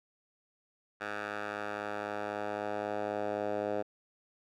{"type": "tone with band-pass filter sweep", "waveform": "10% pulse", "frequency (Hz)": 103.83, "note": "G#2", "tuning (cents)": 0, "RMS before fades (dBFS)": -36, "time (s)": [1, 3.83], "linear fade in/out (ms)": 20, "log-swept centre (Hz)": [1400, 590], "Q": 1.6, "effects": []}